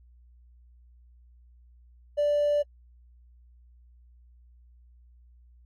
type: tone with hard clipping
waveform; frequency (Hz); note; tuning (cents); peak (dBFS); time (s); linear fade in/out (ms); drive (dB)
triangle; 586; D5; -4; -22; 2.17-2.63; 20; 4
effects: added 60 Hz sine -53 dBFS peak until 5.65 s + AAC 48 kbps